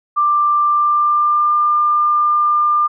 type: tone with pitch glide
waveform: sine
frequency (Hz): 1183 to 1198.8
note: D6 to D6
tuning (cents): +12 to +35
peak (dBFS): -11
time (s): 0.16-2.88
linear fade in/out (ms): 20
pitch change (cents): +23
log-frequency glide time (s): 0.65-1.57
effects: none